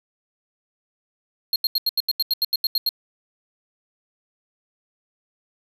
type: tone bursts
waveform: square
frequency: 4240 Hz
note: C8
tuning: 22 cents sharp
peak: -18 dBFS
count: 13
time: 1.53-2.891 s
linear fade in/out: 2 ms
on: 29 ms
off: 82 ms
effects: none